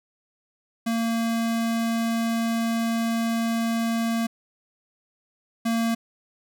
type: tone pair in turn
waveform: square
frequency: 229 / 229 Hz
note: A#3 / A#3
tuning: -31 / -31 cents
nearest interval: unison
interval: 0 cents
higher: neither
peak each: -23 / -22 dBFS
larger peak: second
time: 0.86-4.27 / 5.65-5.95 s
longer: first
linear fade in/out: 10 ms
effects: none